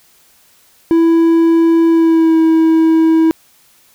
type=tone with pitch glide; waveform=triangle; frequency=330.8 to 323.1 Hz; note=E4 to E4; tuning=+6 to -35 cents; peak=-5 dBFS; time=0.91-3.31 s; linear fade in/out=0 ms; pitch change=-41 cents; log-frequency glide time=1.88-2.38 s; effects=white hiss -50 dBFS RMS until 3.94 s